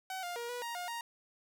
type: tone with pitch steps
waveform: sawtooth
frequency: 756 / 704 / 473.2 / 487.8 / 938 / 712 / 935 Hz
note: F#5 / F5 / A#4 / B4 / A#5 / F5 / A#5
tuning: +37 / +14 / +26 / -21 / +11 / +33 / +5 cents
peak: -34 dBFS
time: 0.1-1.01 s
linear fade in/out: 2 ms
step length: 130 ms
effects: none